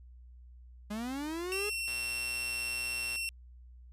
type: linear sweep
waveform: 45% pulse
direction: up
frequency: 202.8 to 423.9 Hz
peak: -35 dBFS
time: 0.9-1.7 s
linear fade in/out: 10 ms
type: tone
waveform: sawtooth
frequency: 2716 Hz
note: F7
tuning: 49 cents flat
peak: -30 dBFS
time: 1.52-3.29 s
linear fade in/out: 0 ms
type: click train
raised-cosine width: 0.2 ms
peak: -29 dBFS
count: 157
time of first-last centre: 1.88-3.159 s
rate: 122 Hz
effects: added 61 Hz sine -50 dBFS peak until 3.92 s + resampled to 32000 Hz